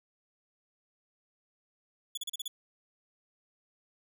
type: tone bursts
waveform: sawtooth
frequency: 3423 Hz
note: A7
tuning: 48 cents flat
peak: -31 dBFS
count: 6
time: 2.15-2.48 s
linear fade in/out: 5 ms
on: 25 ms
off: 36 ms
effects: none